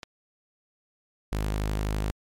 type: click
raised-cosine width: 0.2 ms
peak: -19 dBFS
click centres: 0.032 s
type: tone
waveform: sawtooth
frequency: 51.91 Hz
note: G#1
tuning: in tune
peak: -22 dBFS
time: 1.32-2.11 s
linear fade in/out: 0 ms
effects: MP3 64 kbps